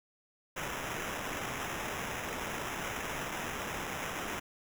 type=noise with sample-and-hold; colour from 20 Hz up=violet; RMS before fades=-38 dBFS; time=0.56-4.4 s; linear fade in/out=10 ms; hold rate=4410 Hz; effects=none